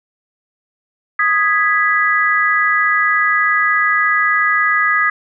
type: chord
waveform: sine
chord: G# minor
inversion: second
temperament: equal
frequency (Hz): 1244.5 / 1661.2 / 1975.5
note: D#6 / G#6 / B6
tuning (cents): 0 / 0 / 0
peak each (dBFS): -16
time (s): 1.19-5.1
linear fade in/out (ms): 5
effects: none